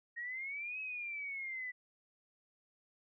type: exponential two-way sweep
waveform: sine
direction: up then down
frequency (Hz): 1864.7 to 2573 to 1973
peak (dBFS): -39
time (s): 0.16-1.72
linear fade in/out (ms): 20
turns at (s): 0.8
effects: none